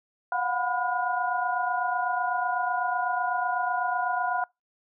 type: tone cluster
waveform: sine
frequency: 713 / 741 / 995 / 1435 Hz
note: F5 / F#5 / B5 / F6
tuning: +36 / +2 / +13 / +47 cents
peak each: -30 dBFS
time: 0.32-4.44 s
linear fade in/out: 2 ms
effects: noise-tail reverb RT60 0.2 s tail -26 dB re dry